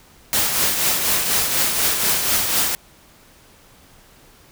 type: noise with tremolo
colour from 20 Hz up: white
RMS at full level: -17 dBFS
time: 0.33-2.75 s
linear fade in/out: 0 ms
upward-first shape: triangle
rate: 4.1 Hz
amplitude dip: 50%
effects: pink hiss -50 dBFS RMS until 4.51 s